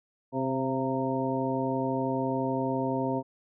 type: harmonic tone with a mistuned harmonic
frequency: 131.9 Hz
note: C3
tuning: 14 cents sharp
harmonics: 1 / 2 / 3 / 4 / 5 / 7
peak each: -35 / -30 / -34 / -34 / -35 / -34 dBFS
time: 0.32-3.23 s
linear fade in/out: 50 ms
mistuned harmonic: 5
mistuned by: +36 cents
effects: none